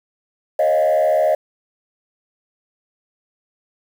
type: tone with frequency modulation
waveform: sine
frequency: 621 Hz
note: D#5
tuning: 3 cents flat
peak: -11 dBFS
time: 0.59-1.35 s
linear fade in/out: 5 ms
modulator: 73.7 Hz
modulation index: 0.96
effects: tanh soft clip ceiling -11 dBFS + 7-bit